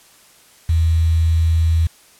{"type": "tone with quantisation", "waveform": "sine", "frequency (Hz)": 81.7, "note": "E2", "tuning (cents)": -15, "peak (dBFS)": -12, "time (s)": [0.69, 1.87], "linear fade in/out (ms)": 5, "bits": 6, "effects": ["white hiss -49 dBFS RMS until 2.19 s", "low-pass 12000 Hz 12 dB/octave"]}